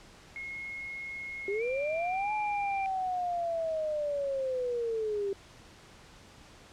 sine tone with pitch glide, 2162 to 2371 Hz, C#7 to D7, -44 to +16 cents, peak -37 dBFS, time 0.36-2.86 s, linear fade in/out 0 ms, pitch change +160 cents, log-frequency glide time 1.58-1.63 s
sine linear two-way sweep, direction up then down, 384.5 to 854 to 390.1 Hz, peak -29 dBFS, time 1.48-5.33 s, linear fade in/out 2 ms, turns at 2.33 s
effects pink hiss -54 dBFS RMS until 6.72 s + low-pass 7000 Hz 12 dB/octave

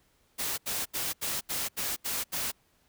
white noise bursts, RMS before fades -32 dBFS, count 8, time 0.38-2.519 s, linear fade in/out 20 ms, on 200 ms, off 77 ms, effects pink hiss -68 dBFS RMS until 2.88 s

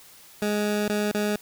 20% pulse tone with dropouts, 208.5 Hz, G#3, 7 cents sharp, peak -18 dBFS, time 0.42-1.36 s, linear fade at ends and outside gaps 2 ms, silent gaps 0.881-0.896 / 1.115-1.146 s, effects white hiss -50 dBFS RMS until 1.41 s

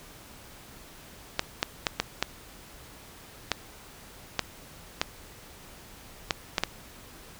clicks, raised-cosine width 0.2 ms, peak -6 dBFS, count 11, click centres 1.394 / 1.629 / 1.868 / 2 / 2.226 / 3.517 / 4.393 / 5.015 / 6.308 / 6.582 / 6.636 s, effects pink hiss -49 dBFS RMS until 7.39 s

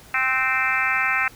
harmonic tone with a mistuned harmonic, 261.6 Hz, C4, in tune, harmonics 3 / 4 / 5 / 6 / 7 / 8 / 9 / 10, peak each -31 / -32 / -26 / -26 / -26 / -26 / -26 / -28 dBFS, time 0.14-1.28 s, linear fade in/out 2 ms, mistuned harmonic 6, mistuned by -25 cents, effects pink hiss -47 dBFS RMS until 1.35 s

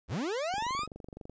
40% pulse linear sweep, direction up, 49.53 to 1286 Hz, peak -30 dBFS, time 0.08-0.87 s, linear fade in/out 50 ms
click train, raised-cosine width 2 ms, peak -31 dBFS, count 19, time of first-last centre 0.54-1.296 s, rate 23.8 Hz
effects resampled to 16000 Hz + 11-bit

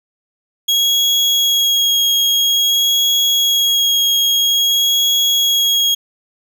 35% pulse tone with vibrato, 3302 Hz, G#7, 11 cents flat, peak -10 dBFS, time 0.68-5.95 s, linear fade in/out 10 ms, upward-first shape sine, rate 0.5 Hz, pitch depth 13 cents each way, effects none

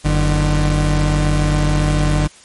35% pulse tone pair together, 47.28 / 150 Hz, F#1 / D3, +38 / +37 cents, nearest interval octave + minor sixth, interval 1999 cents, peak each -14 dBFS, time 0.04-2.28 s, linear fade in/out 20 ms, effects white hiss -44 dBFS RMS until 2.44 s + MP3 48 kbps

